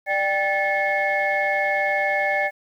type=tone cluster; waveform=sine; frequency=592 / 787 / 1743 / 2175 Hz; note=D5 / G5 / A6 / C#7; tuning=+14 / +7 / -17 / -33 cents; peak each=-24 dBFS; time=0.06-2.51 s; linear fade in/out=50 ms; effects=tanh soft clip ceiling -11 dBFS + 9-bit